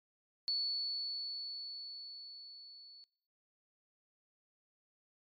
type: tone with level ramp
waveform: sine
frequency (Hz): 4435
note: C#8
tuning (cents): 0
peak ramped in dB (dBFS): -31 to -53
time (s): 0.48-3.04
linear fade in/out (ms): 0
effects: noise-tail reverb RT60 0.7 s tail -26 dB re dry + MP3 96 kbps